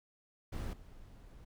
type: noise with level steps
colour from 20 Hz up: brown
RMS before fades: -38 / -54 dBFS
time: 0.52-1.45 s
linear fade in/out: 10 ms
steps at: 0.73 s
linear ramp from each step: 2 ms
effects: none